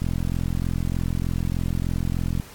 click train, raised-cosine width 5 ms, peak -13 dBFS, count 104, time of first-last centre 0.02-2.399 s, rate 43.3 Hz, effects pink hiss -45 dBFS RMS until 2.54 s + AAC 64 kbps

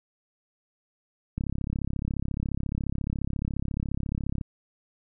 click train, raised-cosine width 5 ms, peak -17 dBFS, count 105, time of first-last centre 1.38-4.412 s, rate 34.3 Hz, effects none

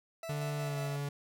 40% pulse tone with tremolo, 659.3 Hz, E5, in tune, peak -39 dBFS, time 0.23-0.96 s, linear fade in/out 2 ms, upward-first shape square, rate 5.5 Hz, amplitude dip 35%
45% pulse tone with pitch glide, 146.83 to 142.73 Hz, D3 to D3, 0 to -49 cents, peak -34 dBFS, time 0.29-1.09 s, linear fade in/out 5 ms, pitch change -49 cents, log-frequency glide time 0.6-0.78 s
effects none

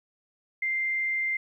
sine tone, 2093 Hz, C7, in tune, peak -25 dBFS, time 0.62-1.37 s, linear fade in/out 5 ms, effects 11-bit

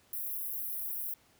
white high-pass noise, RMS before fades -37 dBFS, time 0.13-1.14 s, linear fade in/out 2 ms, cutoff 11000 Hz, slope 48 dB/octave, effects pink hiss -65 dBFS RMS until 1.39 s + high-pass 60 Hz 12 dB/octave

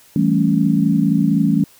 sine chord, A dominant seventh, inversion second, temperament equal, 164.81 / 196 / 220 / 277.2 Hz, E3 / G3 / A3 / C#4, 0 / 0 / 0 / 0 cents, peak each -18 dBFS, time 0.16-1.64 s, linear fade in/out 2 ms, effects white hiss -49 dBFS RMS until 1.79 s

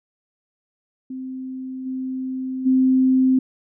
sine tone with level steps, 260 Hz, C4, 11 cents flat, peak -28 / -24 / -13 dBFS, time 1.1-3.39 s, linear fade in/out 5 ms, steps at 1.85 / 2.65 s, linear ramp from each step 20 ms, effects none

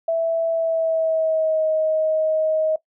sine tone with pitch glide, 659.3 to 628.8 Hz, E5 to D#5, 0 to +18 cents, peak -17 dBFS, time 0.08-2.76 s, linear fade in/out 5 ms, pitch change -82 cents, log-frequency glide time 0.51-1.66 s, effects noise-tail reverb RT60 0.1 s tail -18 dB re dry

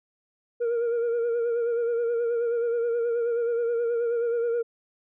sine tone with vibrato, 469.4 Hz, A#4, 12 cents sharp, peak -20 dBFS, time 0.6-4.63 s, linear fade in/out 20 ms, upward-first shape sine, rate 9.4 Hz, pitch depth 40 cents each way, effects tanh soft clip ceiling -22 dBFS

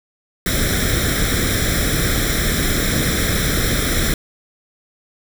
pink noise with comb filter, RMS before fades -18 dBFS, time 0.46-4.14 s, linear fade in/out 2 ms, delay 0.54 ms, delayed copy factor +0.85, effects none

